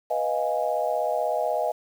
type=chord; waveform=sine; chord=F half-diminished seventh; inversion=second; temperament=equal; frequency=493.9 / 622.3 / 698.5 / 830.6 Hz; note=Cb5 / Eb5 / F5 / Ab5; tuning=0 / 0 / 0 / 0 cents; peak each=-30 / -26 / -28 / -30 dBFS; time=0.1-1.72 s; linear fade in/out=10 ms; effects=8-bit